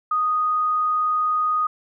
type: tone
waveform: sine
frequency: 1242 Hz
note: D#6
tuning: 3 cents flat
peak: -18 dBFS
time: 0.11-1.67 s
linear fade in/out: 5 ms
effects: none